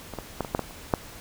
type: clicks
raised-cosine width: 1 ms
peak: -21 / -18 / -12 / -19 / -9 / -12 / -29 / -6 dBFS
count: 8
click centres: 0.137 / 0.187 / 0.407 / 0.448 / 0.549 / 0.593 / 0.709 / 0.938 s
effects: pink hiss -44 dBFS RMS until 1.2 s